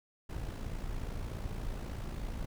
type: noise with amplitude modulation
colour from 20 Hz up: brown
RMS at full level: -36 dBFS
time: 0.29-2.46 s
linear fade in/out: 10 ms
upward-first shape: sine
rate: 56.7 Hz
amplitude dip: 55%
effects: none